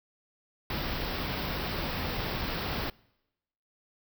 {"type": "band-stop noise", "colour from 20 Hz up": "pink", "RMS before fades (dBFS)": -33, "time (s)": [0.7, 2.9], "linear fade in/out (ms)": 2, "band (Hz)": [5400, 14000], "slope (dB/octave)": 96, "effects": ["noise-tail reverb RT60 0.9 s tail -25 dB re dry"]}